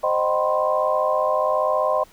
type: tone cluster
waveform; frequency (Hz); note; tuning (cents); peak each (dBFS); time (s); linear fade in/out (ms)
sine; 522 / 617 / 765 / 996 / 1057; C5 / D#5 / G5 / B5 / C6; -4 / -15 / -42 / +14 / +17; -25 / -21 / -27 / -28 / -24; 0.03-2.04; 10
effects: pink hiss -52 dBFS RMS until 2.12 s